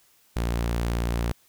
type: tone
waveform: sawtooth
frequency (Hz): 58.27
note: A#1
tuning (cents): 0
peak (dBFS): -20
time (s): 0.36-1.32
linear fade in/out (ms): 5
effects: white hiss -61 dBFS RMS until 1.48 s